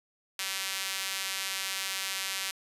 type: tone with high-pass filter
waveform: sawtooth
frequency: 192.3 Hz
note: G3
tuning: 33 cents flat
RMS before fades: -34 dBFS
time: 0.39-2.51 s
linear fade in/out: 2 ms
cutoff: 2500 Hz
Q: 0.82
effects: resampled to 32000 Hz